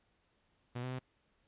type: tone with pitch steps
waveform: sawtooth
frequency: 122.4 / 127.5 / 128.5 Hz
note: B2 / C3 / C3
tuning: -15 / -44 / -31 cents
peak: -34 dBFS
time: 0.75-0.993 s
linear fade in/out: 10 ms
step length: 81 ms
effects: pink hiss -75 dBFS RMS until 1.47 s + resampled to 8000 Hz